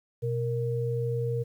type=tone pair together; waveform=sine; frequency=123.47 / 466.2 Hz; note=B2 / A#4; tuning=0 / 0 cents; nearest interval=octave + major seventh; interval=2300 cents; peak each=-28 / -30 dBFS; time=0.22-1.44 s; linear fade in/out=20 ms; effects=10-bit